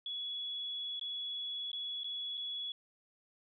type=tone with dropouts; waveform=sine; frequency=3381 Hz; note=G#7; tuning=30 cents sharp; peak=-37 dBFS; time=0.06-2.72 s; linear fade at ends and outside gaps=2 ms; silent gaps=0.996-1.012 / 1.717-1.73 / 2.034-2.043 / 2.373-2.376 s; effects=none